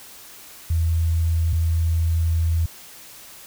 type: tone pair in turn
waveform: sine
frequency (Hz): 82.41 / 82.41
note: E2 / E2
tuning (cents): 0 / 0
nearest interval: unison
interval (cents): 0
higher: neither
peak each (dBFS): -17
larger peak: neither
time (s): 0.7-1.53 / 1.53-2.66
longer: second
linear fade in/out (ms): 5
effects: white hiss -43 dBFS RMS until 3.46 s